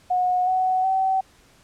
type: tone with pitch steps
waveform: sine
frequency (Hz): 728 / 745.4 / 763.3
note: F#5 / F#5 / G5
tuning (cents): -28 / +13 / -46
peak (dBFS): -18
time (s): 0.1-1.21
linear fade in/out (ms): 10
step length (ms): 370
effects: pink hiss -55 dBFS RMS until 1.63 s + low-pass 10000 Hz 12 dB/octave